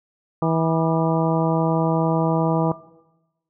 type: harmonic tone with a mistuned harmonic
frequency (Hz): 162.6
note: E3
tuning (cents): -23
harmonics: 1 / 2 / 3 / 4 / 5 / 6 / 7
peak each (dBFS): -21 / -24 / -26 / -27 / -28 / -29 / -29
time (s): 0.42-2.72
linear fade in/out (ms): 2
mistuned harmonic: 7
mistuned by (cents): +78
effects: noise-tail reverb RT60 1.0 s tail -18 dB re dry